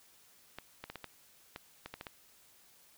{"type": "clicks", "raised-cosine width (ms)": 0.3, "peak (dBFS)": -26, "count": 10, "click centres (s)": [0.586, 0.84, 0.9, 0.957, 1.043, 1.561, 1.86, 1.94, 2.011, 2.068], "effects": ["white hiss -63 dBFS RMS until 2.97 s"]}